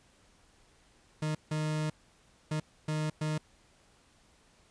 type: tone bursts at uneven times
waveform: 40% pulse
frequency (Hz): 154.1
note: D#3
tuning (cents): -16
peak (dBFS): -29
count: 5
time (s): 1.22-1.35 / 1.51-1.9 / 2.51-2.6 / 2.88-3.1 / 3.21-3.38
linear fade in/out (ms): 5
effects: pink hiss -64 dBFS RMS until 4.7 s + resampled to 22050 Hz